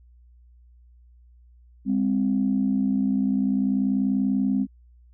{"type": "tone pair together", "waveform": "sine", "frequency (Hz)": [201.2, 261.6], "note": ["G3", "C4"], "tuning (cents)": [45, 0], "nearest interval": "perfect fourth", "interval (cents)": 455, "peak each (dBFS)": -22, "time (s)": [1.85, 4.67], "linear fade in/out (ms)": 50, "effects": ["tanh soft clip ceiling -12 dBFS", "added 60 Hz sine -50 dBFS peak until 5.13 s"]}